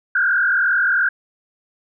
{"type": "tone with frequency modulation", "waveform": "sine", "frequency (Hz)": 1518, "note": "F#6", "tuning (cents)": 44, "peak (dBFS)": -14, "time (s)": [0.15, 1.09], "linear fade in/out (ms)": 5, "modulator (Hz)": 42.8, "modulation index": 2.3, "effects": []}